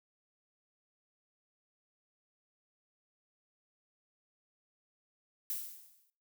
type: noise with exponential decay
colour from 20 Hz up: violet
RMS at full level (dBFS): -35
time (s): 5.5-6.1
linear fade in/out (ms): 0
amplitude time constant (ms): 130
effects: noise-tail reverb RT60 0.4 s tail -19 dB re dry